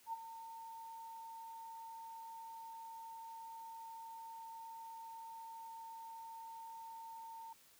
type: tone with ADSR envelope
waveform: sine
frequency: 908 Hz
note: A#5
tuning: 46 cents flat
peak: -37 dBFS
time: 0.06-7.53 s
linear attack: 69 ms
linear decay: 24 ms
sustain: -11 dB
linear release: 4 ms
effects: white hiss -66 dBFS RMS until 7.79 s